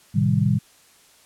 sine chord, A half-diminished seventh, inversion none, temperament equal, 110 / 130.81 / 155.56 / 196 Hz, A2 / C3 / Eb3 / G3, 0 / 0 / 0 / 0 cents, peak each -22 dBFS, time 0.14-0.59 s, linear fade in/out 20 ms, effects white hiss -54 dBFS RMS until 1.25 s + low-pass 11000 Hz 12 dB/octave

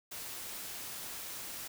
white noise, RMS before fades -43 dBFS, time 0.11-1.68 s, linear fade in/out 10 ms, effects none

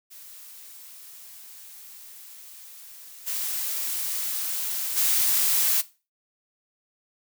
blue noise with level steps, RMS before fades -45 / -29 / -22 dBFS, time 0.1-5.82 s, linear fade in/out 20 ms, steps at 3.26 / 4.96 s, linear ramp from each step 20 ms, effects noise-tail reverb RT60 0.3 s tail -17 dB re dry

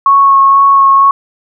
sine tone with vibrato, 1100 Hz, C#6, 14 cents flat, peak -3 dBFS, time 0.06-1.11 s, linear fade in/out 2 ms, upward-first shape sine, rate 2.1 Hz, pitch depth 12 cents each way, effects none

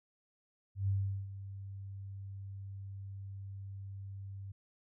sine tone with ADSR envelope, 98 Hz, G2, in tune, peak -28 dBFS, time 0.75-4.52 s, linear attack 130 ms, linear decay 390 ms, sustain -14 dB, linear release 7 ms, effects none

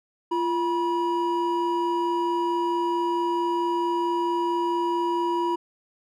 triangle tone pair together, 344.5 / 969 Hz, F4 / B5, -24 / -33 cents, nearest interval octave + tritone, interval 1791 cents, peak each -23 dBFS, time 0.31-5.56 s, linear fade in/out 10 ms, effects none

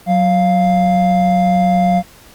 triangle tone pair together, 184.7 / 697.3 Hz, F#3 / F5, -3 / -3 cents, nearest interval octave + major seventh, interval 2300 cents, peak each -11 dBFS, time 0.06-2.03 s, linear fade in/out 50 ms, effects pink hiss -43 dBFS RMS until 2.34 s + Opus 48 kbps

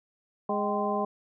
harmonic tone with a mistuned harmonic, 207.1 Hz, G#3, 5 cents flat, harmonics 1 / 2 / 3 / 4 / 5, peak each -32 / -32 / -32 / -32 / -32 dBFS, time 0.49-1.05 s, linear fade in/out 5 ms, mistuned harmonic 4, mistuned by -98 cents, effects none

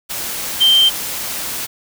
sine tone in noise, 3136 Hz, G7, in tune, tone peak -8 dBFS, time 0.6-0.9 s, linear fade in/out 20 ms, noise white, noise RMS -24 dBFS, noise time 0.09-1.67 s, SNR +13 dB, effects none

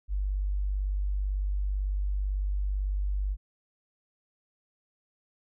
sine tone, 49 Hz, G1, in tune, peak -26 dBFS, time 0.08-3.37 s, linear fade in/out 50 ms, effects none

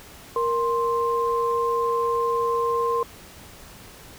sine tone pair together, 467.6 / 1049.7 Hz, A#4 / C6, +5 / +5 cents, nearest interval octave + major second, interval 1400 cents, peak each -23 dBFS, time 0.36-3.03 s, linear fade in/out 2 ms, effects pink hiss -45 dBFS RMS until 4.18 s

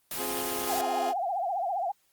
white noise, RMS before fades -34 dBFS, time 0.11-0.81 s, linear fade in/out 2 ms
20% pulse chord, F minor, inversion second, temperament just, 261.9 / 349.2 / 419.1 Hz, C4 / F4 / Ab4, +2 / 0 / +16 cents, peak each -33 / -32 / -30 dBFS, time 0.16-1.14 s, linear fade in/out 50 ms
sine tone with vibrato, 740 Hz, F#5, in tune, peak -27 dBFS, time 0.69-1.92 s, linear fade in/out 10 ms, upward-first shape triangle, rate 15 Hz, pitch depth 200 cents each way
effects white hiss -69 dBFS RMS until 2.12 s + Opus 24 kbps

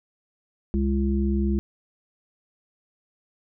harmonic tone, 68.1 Hz, C#2, 30 cents flat, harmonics 1 / 3 / 5, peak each -23 / -24 / -29 dBFS, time 0.74-1.59 s, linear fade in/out 0 ms, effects none

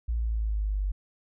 sine linear sweep, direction down, 58.27 to 47.91 Hz, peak -25 dBFS, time 0.08-0.92 s, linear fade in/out 10 ms, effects none

